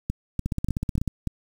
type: two click trains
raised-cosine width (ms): 5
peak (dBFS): -13 / -13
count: 11 / 5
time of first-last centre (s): 0.46-1.077 / 0.1-1.273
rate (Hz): 16.2 / 3.41
effects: 7-bit